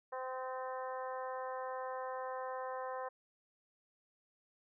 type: harmonic tone with a mistuned harmonic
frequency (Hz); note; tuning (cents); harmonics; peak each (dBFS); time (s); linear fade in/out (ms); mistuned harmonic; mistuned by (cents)
258.4; C4; -21; 2 / 3 / 4 / 5 / 6 / 7; -42 / -45 / -44 / -52 / -54 / -54; 0.12-3.09; 10; 5; -17
effects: none